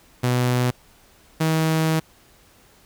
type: tone pair in turn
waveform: sawtooth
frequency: 124.2 / 159.49 Hz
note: B2 / D#3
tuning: +10 / +43 cents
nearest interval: major third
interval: 433 cents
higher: second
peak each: -14 dBFS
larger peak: neither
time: 0.23-0.71 / 1.4-2 s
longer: second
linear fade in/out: 10 ms
effects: pink hiss -54 dBFS RMS until 2.85 s